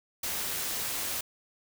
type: noise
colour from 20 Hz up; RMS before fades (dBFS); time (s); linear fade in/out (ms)
white; -33; 0.23-1.21; 5
effects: none